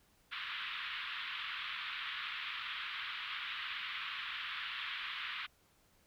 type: band-pass noise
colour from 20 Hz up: white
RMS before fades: -42 dBFS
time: 0.31-5.47 s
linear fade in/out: 20 ms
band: 1100 to 3600 Hz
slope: 48 dB/octave
effects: pink hiss -70 dBFS RMS until 6.06 s